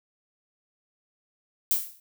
violet noise with exponential decay, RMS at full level -20 dBFS, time 1.71-2 s, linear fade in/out 1 ms, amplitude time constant 63 ms, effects none

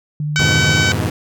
sine tone with vibrato, 149.6 Hz, D3, 32 cents sharp, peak -18 dBFS, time 0.2-0.82 s, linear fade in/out 2 ms, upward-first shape sine, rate 14 Hz, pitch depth 10 cents each way
harmonic tone, 760 Hz, F#5, 46 cents sharp, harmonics 2 / 3 / 4 / 5 / 6 / 7 / 8 / 9 / 10, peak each -17 / -21 / -23 / -25 / -27 / -28 / -29 / -30 / -31 dBFS, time 0.36-0.92 s, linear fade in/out 0 ms
sawtooth chord, F half-diminished seventh, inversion none, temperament equal with one note detuned, 87.31 / 103.83 / 123.47 / 157.64 Hz, F2 / Ab2 / Cb3 / Eb3, 0 / 0 / 0 / +23 cents, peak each -18 / -17 / -18 / -22 dBFS, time 0.39-1.1 s, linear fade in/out 5 ms
effects none

